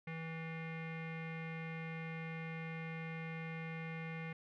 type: tone with low-pass filter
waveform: square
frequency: 162.6 Hz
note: E3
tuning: 23 cents flat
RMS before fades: -44 dBFS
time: 0.07-4.33 s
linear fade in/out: 5 ms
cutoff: 2200 Hz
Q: 6
effects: none